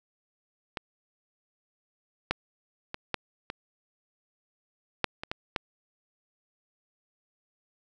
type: clicks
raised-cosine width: 0.3 ms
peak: -16 / -9 / -18 / -11 / -18 / -7 / -19 / -15 / -11 dBFS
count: 9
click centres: 0.772 / 2.31 / 2.944 / 3.143 / 3.501 / 5.043 / 5.235 / 5.315 / 5.562 s
effects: none